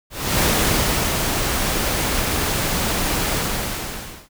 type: noise with ADSR envelope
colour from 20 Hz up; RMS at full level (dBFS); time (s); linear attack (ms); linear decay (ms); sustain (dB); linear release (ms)
pink; -17; 0.1-4.29; 320; 720; -4; 1000
effects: none